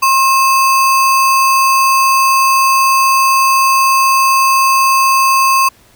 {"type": "tone with sample-and-hold", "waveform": "sine", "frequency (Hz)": 1068, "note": "C6", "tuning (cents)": 35, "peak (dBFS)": -7, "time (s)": [0.02, 5.69], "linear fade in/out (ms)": 10, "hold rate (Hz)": 3675, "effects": ["pink hiss -47 dBFS RMS until 5.95 s"]}